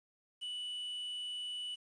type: tone with quantisation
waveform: triangle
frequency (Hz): 2960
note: F#7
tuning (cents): 0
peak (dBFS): -37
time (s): 0.41-1.76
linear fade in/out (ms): 20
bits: 10
effects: resampled to 24000 Hz